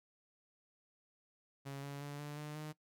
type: tone with pitch steps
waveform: sawtooth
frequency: 138.59 / 141.34 / 144.14 / 147 / 149.92 / 152.89 Hz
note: C#3 / C#3 / D3 / D3 / D3 / D#3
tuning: 0 / +34 / -32 / +2 / +36 / -30 cents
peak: -39 dBFS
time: 1.65-2.73 s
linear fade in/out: 20 ms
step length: 180 ms
effects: noise-tail reverb RT60 0.1 s tail -19 dB re dry